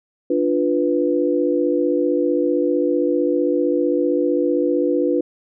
sine chord, B diminished, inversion first, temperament equal, 293.7 / 349.2 / 493.9 Hz, D4 / F4 / B4, 0 / 0 / 0 cents, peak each -20 dBFS, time 0.3-5.21 s, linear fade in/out 5 ms, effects none

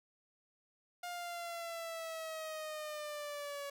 sawtooth linear sweep, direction down, 709 to 563 Hz, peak -37 dBFS, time 1.03-3.7 s, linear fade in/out 5 ms, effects none

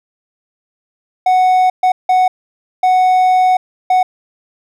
triangle tone bursts at uneven times, 740 Hz, F#5, in tune, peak -6 dBFS, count 5, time 1.26-1.7 / 1.83-1.92 / 2.09-2.28 / 2.83-3.57 / 3.9-4.03 s, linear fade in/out 5 ms, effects none

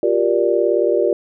sine chord, G minor seventh, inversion third, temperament just, 352.8 / 392 / 470.4 / 588 Hz, F4 / G4 / Bb4 / D5, +18 / 0 / +16 / +2 cents, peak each -19 dBFS, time 0.03-1.13 s, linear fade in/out 2 ms, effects none

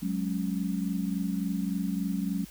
sine chord, F# suspended second, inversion none, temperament equal with one note detuned, 185 / 208.5 / 277.2 Hz, F#3 / G#3 / C#4, 0 / +7 / 0 cents, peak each -30 / -32 / -34 dBFS, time 0.02-2.45 s, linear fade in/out 10 ms, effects added 50 Hz sine -52 dBFS peak until 2.5 s + white hiss -51 dBFS RMS until 2.5 s

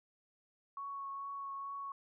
sine tone with vibrato, 1108.7 Hz, C#6, in tune, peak -40 dBFS, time 0.77-1.92 s, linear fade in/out 2 ms, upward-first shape triangle, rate 2.3 Hz, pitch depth 14 cents each way, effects none

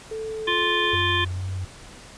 sine tone with pitch glide, 440 to 430.4 Hz, A4 to A4, 0 to -38 cents, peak -28 dBFS, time 0.11-0.95 s, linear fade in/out 5 ms, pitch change -38 cents, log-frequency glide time 0.28-0.81 s
harmonic tone, 350 Hz, F4, 4 cents sharp, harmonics 1 / 3 / 5 / 7 / 9 / 10, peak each -29 / -26 / -25 / -29 / -27 / -29 dBFS, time 0.47-1.25 s, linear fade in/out 10 ms
sine tone with vibrato, 92.5 Hz, F#2, in tune, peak -26 dBFS, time 0.93-1.65 s, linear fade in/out 5 ms, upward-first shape sine, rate 2.2 Hz, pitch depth 32 cents each way
effects pink hiss -44 dBFS RMS until 2.17 s + resampled to 22050 Hz

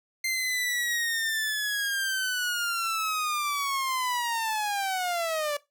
sawtooth linear sweep, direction down, 2093 to 574 Hz, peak -23 dBFS, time 0.24-5.57 s, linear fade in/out 5 ms, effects noise-tail reverb RT60 0.2 s tail -19 dB re dry

